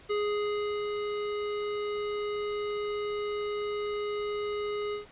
square tone with ADSR envelope, 415.7 Hz, G#4, 2 cents sharp, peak -27 dBFS, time 0.09-5.06 s, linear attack 18 ms, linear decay 730 ms, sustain -4 dB, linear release 130 ms, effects pink hiss -54 dBFS RMS until 5.11 s + resampled to 8000 Hz

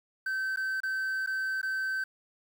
triangle tone with dropouts, 1544 Hz, G6, 27 cents flat, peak -27 dBFS, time 0.26-2.04 s, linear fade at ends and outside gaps 5 ms, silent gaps 0.561-0.571 / 0.804-0.833 / 1.263-1.272 / 1.615-1.629 s, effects 9-bit

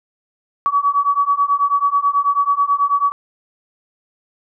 sine beating tone pair, 1132 / 1141.2 Hz, C#6 / C#6, +36 / +50 cents, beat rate 9.2 Hz, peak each -17 / -16 dBFS, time 0.66-3.12 s, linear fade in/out 0 ms, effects none

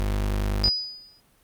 35% pulse tone, 50.4 Hz, G1, 49 cents sharp, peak -21 dBFS, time 0-0.69 s, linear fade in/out 0 ms
sine tone with exponential decay, 4951 Hz, D#8, 9 cents flat, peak -16 dBFS, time 0.64-1.2 s, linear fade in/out 0 ms, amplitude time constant 120 ms
effects pink hiss -61 dBFS RMS until 1.43 s + Opus 32 kbps

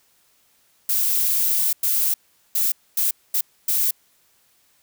violet noise bursts at uneven times, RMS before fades -20 dBFS, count 6, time 0.89-1.73 / 1.83-2.14 / 2.55-2.72 / 2.97-3.11 / 3.34-3.41 / 3.68-3.91 s, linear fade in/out 5 ms, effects white hiss -61 dBFS RMS until 4.82 s

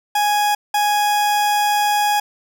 40% pulse tone pair in turn, 830.6 / 830.6 Hz, G#5 / G#5, 0 / 0 cents, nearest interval unison, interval 0 cents, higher neither, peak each -14 dBFS, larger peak neither, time 0.15-0.55 / 0.74-2.2 s, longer second, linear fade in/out 5 ms, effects none

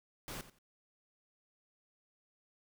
pink noise with echo, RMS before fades -44 dBFS, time 0.28-0.41 s, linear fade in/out 0 ms, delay 88 ms, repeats 2, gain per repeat -14 dB, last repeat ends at 0.586 s, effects none

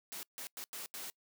white noise bursts at uneven times, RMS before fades -44 dBFS, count 5, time 0.12-0.23 / 0.38-0.47 / 0.57-0.64 / 0.73-0.86 / 0.94-1.1 s, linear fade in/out 0 ms, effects noise-tail reverb RT60 0.1 s tail -25 dB re dry + high-pass 200 Hz 12 dB/octave

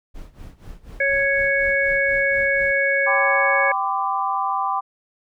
brown noise with tremolo, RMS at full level -36 dBFS, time 0.14-2.8 s, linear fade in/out 20 ms, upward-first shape sine, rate 4.1 Hz, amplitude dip 85%
harmonic tone, 554 Hz, C#5, 1 cent flat, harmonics 1 / 3 / 4, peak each -22 / -20 / -21 dBFS, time 1-3.72 s, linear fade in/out 5 ms
sine chord, G major, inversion none, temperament equal with one note detuned, 784 / 1009.7 / 1174.7 Hz, G5 / B5 / D6, 0 / +38 / 0 cents, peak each -24 dBFS, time 3.06-4.81 s, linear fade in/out 20 ms
effects none

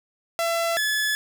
sawtooth tone pair in turn, 672 / 1715.5 Hz, E5 / A6, +33 / -44 cents, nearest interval octave + major third, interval 1623 cents, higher second, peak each -18 dBFS, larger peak neither, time 0.39-0.77 / 0.77-1.15 s, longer neither, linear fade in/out 0 ms, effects none

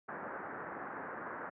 white low-pass noise, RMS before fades -43 dBFS, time 0.08-1.5 s, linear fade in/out 10 ms, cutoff 1700 Hz, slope 48 dB/octave, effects high-pass 200 Hz 12 dB/octave

